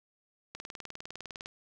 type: click train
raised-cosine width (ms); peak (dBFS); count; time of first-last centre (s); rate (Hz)
0.2; -24; 19; 0.55-1.459; 19.8
effects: none